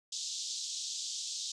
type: band-pass noise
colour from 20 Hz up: white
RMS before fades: -39 dBFS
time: 0.12-1.52 s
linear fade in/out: 5 ms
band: 3400 to 7300 Hz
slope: 48 dB/octave
effects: none